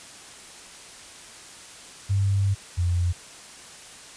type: tone pair in turn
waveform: sine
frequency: 98.7 / 87.93 Hz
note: G2 / F2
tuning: +12 / +12 cents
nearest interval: major second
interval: 200 cents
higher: first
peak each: -19 / -20 dBFS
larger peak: first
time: 2.09-2.55 / 2.77-3.13 s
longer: first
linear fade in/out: 20 ms
effects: white hiss -44 dBFS RMS until 4.16 s + resampled to 22050 Hz